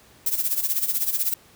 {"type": "noise with tremolo", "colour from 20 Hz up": "violet", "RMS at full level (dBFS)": -21, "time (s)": [0.26, 1.34], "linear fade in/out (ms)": 5, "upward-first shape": "sine", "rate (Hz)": 16, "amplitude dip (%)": 75, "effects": ["pink hiss -53 dBFS RMS until 1.55 s", "high-pass 60 Hz 12 dB/octave"]}